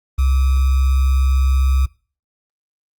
sine tone with sample-and-hold, 66.4 Hz, C2, 26 cents sharp, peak -12 dBFS, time 0.18-1.86 s, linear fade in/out 10 ms, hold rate 1225 Hz, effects noise-tail reverb RT60 0.4 s tail -23 dB re dry + Opus 24 kbps

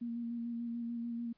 sine tone with vibrato, 234.7 Hz, A#3, 12 cents sharp, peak -36 dBFS, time 0.01-1.33 s, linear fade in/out 10 ms, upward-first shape square, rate 6.8 Hz, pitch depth 16 cents each way, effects pink hiss -75 dBFS RMS until 1.37 s + resampled to 11025 Hz

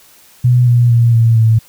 sine tone with pitch steps, 123.47 / 120.51 / 117.62 / 114.8 / 112.05 Hz, B2 / B2 / A#2 / A#2 / A2, 0 / -42 / +16 / -26 / +32 cents, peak -6 dBFS, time 0.44-1.59 s, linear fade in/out 10 ms, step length 230 ms, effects white hiss -45 dBFS RMS until 1.68 s

